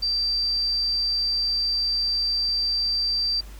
sine tone, 4683 Hz, D8, 6 cents flat, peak -21 dBFS, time 0.02-3.41 s, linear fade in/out 10 ms, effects added 50 Hz sine -38 dBFS peak until 3.59 s + pink hiss -49 dBFS RMS until 3.59 s

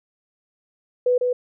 sine tone with echo, 495.7 Hz, B4, 6 cents sharp, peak -15 dBFS, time 1.06-1.18 s, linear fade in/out 5 ms, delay 150 ms, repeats 1, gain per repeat -3 dB, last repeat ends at 1.33 s, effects none

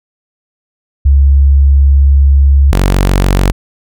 sine / sawtooth tone pair in turn, 69.3 / 46.84 Hz, C#2 / F#1, 0 / +22 cents, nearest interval perfect fifth, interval 678 cents, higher first, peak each -3 dBFS, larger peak neither, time 1.05-2.72 / 2.72-3.52 s, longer first, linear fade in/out 10 ms, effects none

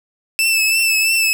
sawtooth tone with vibrato, 2637 Hz, E7, in tune, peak -10 dBFS, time 0.39-1.33 s, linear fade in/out 0 ms, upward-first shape triangle, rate 3 Hz, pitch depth 42 cents each way, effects none

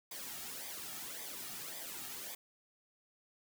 white noise with flanger, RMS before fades -45 dBFS, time 0.11-2.35 s, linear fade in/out 5 ms, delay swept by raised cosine 0.71 to 2.01 ms, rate 1.8 Hz, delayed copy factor -0.65, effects none

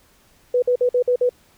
sine tone bursts, 493.9 Hz, B4, in tune, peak -14 dBFS, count 6, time 0.54-1.293 s, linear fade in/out 5 ms, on 83 ms, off 51 ms, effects pink hiss -56 dBFS RMS until 1.57 s

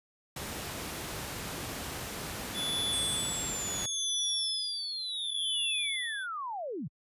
pink noise, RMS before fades -38 dBFS, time 0.36-3.86 s, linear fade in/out 5 ms
square tone with tremolo, 3450 Hz, A7, 35 cents flat, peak -30 dBFS, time 2.53-6.27 s, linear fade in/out 50 ms, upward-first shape sine, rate 0.72 Hz, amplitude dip 85%
sine linear sweep, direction down, 8610 to 112.8 Hz, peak -34 dBFS, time 2.92-6.88 s, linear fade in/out 10 ms
effects high-pass 60 Hz 12 dB/octave + resampled to 32000 Hz

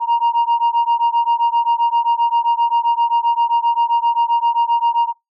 sine beating tone pair, 934 / 941.6 Hz, A#5 / A#5, +3 / +17 cents, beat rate 7.6 Hz, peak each -14 dBFS, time 0-5.13 s, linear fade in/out 50 ms, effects noise-tail reverb RT60 0.2 s tail -26 dB re dry + tanh soft clip ceiling -10 dBFS

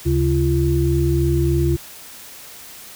sine tone cluster, 74 / 137.3 / 342.6 Hz, D2 / C#3 / F4, +14 / -16 / -33 cents, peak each -19 dBFS, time 0.05-1.77 s, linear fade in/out 20 ms, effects white hiss -39 dBFS RMS until 2.95 s

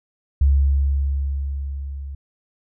sine tone with level ramp, 69.3 Hz, C#2, in tune, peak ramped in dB -11 to -29 dBFS, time 0.41-2.15 s, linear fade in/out 5 ms, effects none

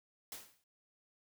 white noise with exponential decay, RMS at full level -43 dBFS, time 0.32-0.64 s, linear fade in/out 2 ms, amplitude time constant 69 ms, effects none

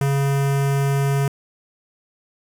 square tone with notch filter, 138.9 Hz, C#3, 4 cents sharp, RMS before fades -19 dBFS, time 0.01-1.28 s, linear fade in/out 2 ms, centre 4000 Hz, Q 1.5, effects resampled to 32000 Hz + 8-bit

